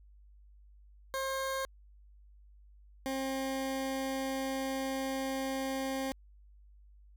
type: tone pair in turn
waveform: 20% pulse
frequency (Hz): 534 / 267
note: C5 / C4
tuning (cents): +35 / +35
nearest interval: octave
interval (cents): 1200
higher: first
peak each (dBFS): -28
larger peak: neither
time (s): 1.14-1.65 / 3.06-6.12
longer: second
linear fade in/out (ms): 0
effects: added 50 Hz sine -55 dBFS peak until 7.16 s